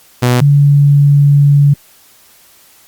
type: tone pair in turn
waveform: sawtooth / sine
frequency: 123.47 / 142.99 Hz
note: B2 / D3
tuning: 0 / -46 cents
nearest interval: minor third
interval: 254 cents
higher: second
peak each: -4 dBFS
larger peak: neither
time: 0.22-0.41 / 0.41-1.74 s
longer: second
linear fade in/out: 10 ms
effects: white hiss -45 dBFS RMS until 2.87 s + Opus 48 kbps